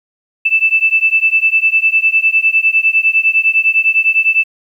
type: beating tone pair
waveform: sine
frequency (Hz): 2637 / 2646.9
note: E7 / E7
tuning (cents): 0 / +6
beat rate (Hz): 9.9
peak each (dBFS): -12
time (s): 0.45-4.44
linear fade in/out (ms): 10
effects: 8-bit